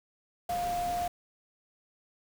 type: tone in noise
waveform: sine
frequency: 704 Hz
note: F5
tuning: 14 cents sharp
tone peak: -29 dBFS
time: 0.49-1.08 s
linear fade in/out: 5 ms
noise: pink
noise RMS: -41 dBFS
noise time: 0.49-1.08 s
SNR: +9 dB
effects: none